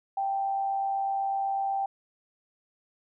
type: tone with amplitude modulation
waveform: sine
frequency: 784 Hz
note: G5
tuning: in tune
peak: -24 dBFS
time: 0.17-1.86 s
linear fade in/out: 5 ms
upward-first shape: sine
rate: 108 Hz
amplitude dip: 40%
effects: none